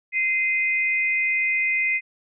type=tone pair together; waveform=sine; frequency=2073 / 2489 Hz; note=C7 / D#7; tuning=-17 / 0 cents; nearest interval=minor third; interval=317 cents; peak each=-21 / -24 dBFS; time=0.12-2.01 s; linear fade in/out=50 ms; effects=none